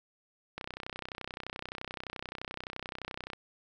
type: click train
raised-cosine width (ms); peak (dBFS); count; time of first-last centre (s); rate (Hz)
0.3; -22; 88; 0.58-3.333; 31.6
effects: none